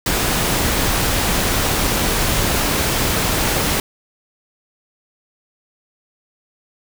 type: noise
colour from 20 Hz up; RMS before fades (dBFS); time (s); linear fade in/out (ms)
pink; -18; 0.06-3.8; 2
effects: none